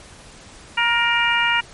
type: harmonic tone with a mistuned harmonic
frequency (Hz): 471.8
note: A#4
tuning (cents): +21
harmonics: 2 / 3 / 4 / 5 / 6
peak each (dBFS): -22 / -22 / -22 / -22 / -22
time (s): 0.77-1.61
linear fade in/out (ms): 10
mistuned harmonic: 4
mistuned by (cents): -21
effects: pink hiss -43 dBFS RMS until 1.73 s + MP3 48 kbps